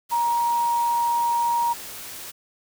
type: tone in noise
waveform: sine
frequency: 943 Hz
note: A#5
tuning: 20 cents sharp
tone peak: -19 dBFS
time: 0.11-1.74 s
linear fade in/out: 20 ms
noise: white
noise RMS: -37 dBFS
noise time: 0.09-2.32 s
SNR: +15 dB
effects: none